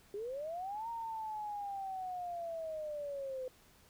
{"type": "linear two-way sweep", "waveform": "sine", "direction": "up then down", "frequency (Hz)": [392, 932.3, 506], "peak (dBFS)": -38, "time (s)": [0.14, 3.48], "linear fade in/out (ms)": 2, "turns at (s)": 0.89, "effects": ["pink hiss -64 dBFS RMS until 3.89 s"]}